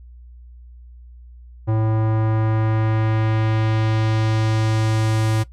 square tone with low-pass filter sweep, 110 Hz, A2, in tune, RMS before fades -19 dBFS, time 1.67-5.44 s, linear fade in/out 20 ms, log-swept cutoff 840 to 11000 Hz, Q 0.86, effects noise-tail reverb RT60 0.1 s tail -17 dB re dry + added 60 Hz sine -39 dBFS peak until 5.52 s

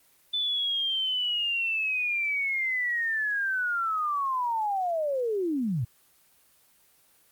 sine linear sweep, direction down, 3520 to 103.83 Hz, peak -25 dBFS, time 0.33-5.85 s, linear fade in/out 10 ms, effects white hiss -62 dBFS RMS until 7.31 s + Opus 24 kbps

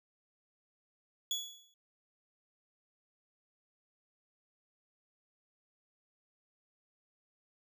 30% pulse tone with exponential decay, 3386 Hz, G#7, 33 cents sharp, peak -28 dBFS, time 1.31-1.74 s, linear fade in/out 2 ms, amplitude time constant 92 ms, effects none

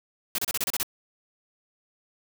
white noise bursts, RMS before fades -27 dBFS, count 8, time 0.35-0.831 s, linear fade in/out 2 ms, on 33 ms, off 31 ms, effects none

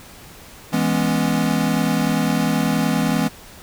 square chord, C# minor seventh, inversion first, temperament equal, 164.81 / 207.7 / 246.9 / 277.2 Hz, E3 / G#3 / B3 / C#4, 0 / 0 / 0 / 0 cents, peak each -23 / -23 / -23 / -25 dBFS, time 0.72-3.29 s, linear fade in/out 20 ms, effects pink hiss -42 dBFS RMS until 3.62 s

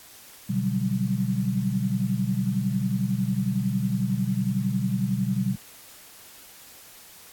sine chord, G major seventh, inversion first, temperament equal with one note detuned, 123.47 / 144.56 / 185 / 196 Hz, B2 / D3 / F#3 / G3, 0 / -27 / 0 / 0 cents, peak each -28 / -32 / -28 / -26 dBFS, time 0.49-5.56 s, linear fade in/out 10 ms, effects white hiss -48 dBFS RMS until 7.32 s + AAC 64 kbps

